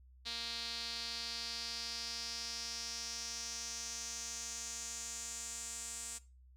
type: tone with band-pass filter sweep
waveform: sawtooth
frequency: 233.1 Hz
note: A#3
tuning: in tune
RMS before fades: -43 dBFS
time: 0.25-6.19 s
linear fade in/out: 20 ms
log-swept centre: 4100 to 7800 Hz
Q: 4.4
effects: noise-tail reverb RT60 0.3 s tail -18 dB re dry + added 63 Hz sine -58 dBFS peak until 6.56 s